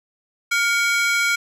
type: ring-modulated tone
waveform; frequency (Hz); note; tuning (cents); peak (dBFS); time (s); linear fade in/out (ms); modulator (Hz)
40% pulse; 1833; A#6; -30; -13; 0.51-1.36; 10; 424
effects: low-pass 11000 Hz 12 dB/octave